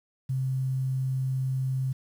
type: tone with quantisation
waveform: sine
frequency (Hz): 131.4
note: C3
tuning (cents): +8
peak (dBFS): -25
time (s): 0.29-1.93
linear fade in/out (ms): 10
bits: 9
effects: none